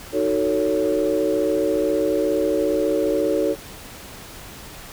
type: chord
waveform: sine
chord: D# half-diminished seventh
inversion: none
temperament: just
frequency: 311.1 / 373.4 / 448 / 560 Hz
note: D#4 / F#4 / A4 / C#5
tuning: 0 / +16 / +31 / +18 cents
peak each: -23 / -24 / -22 / -22 dBFS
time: 0.12-3.56 s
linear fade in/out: 50 ms
effects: tanh soft clip ceiling -9 dBFS + pink hiss -39 dBFS RMS until 4.92 s